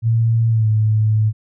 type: tone with pitch glide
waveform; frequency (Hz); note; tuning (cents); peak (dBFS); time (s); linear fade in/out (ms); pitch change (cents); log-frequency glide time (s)
sine; 114.3 to 108.32; A#2 to A2; -34 to -27; -12; 0.02-1.33; 50; -93; 0.49-0.68
effects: none